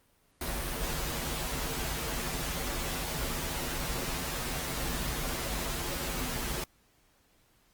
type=noise with comb filter; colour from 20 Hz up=pink; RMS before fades=-34 dBFS; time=0.41-6.64 s; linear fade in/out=2 ms; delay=9.9 ms; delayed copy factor=-0.9; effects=pink hiss -67 dBFS RMS until 7.73 s + Opus 32 kbps